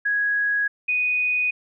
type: tone pair in turn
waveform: sine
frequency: 1661.2 / 2484 Hz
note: G#6 / D#7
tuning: 0 / -3 cents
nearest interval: perfect fifth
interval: 697 cents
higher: second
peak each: -19 dBFS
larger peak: neither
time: 0.05-0.68 / 0.88-1.51 s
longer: neither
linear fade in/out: 10 ms
effects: none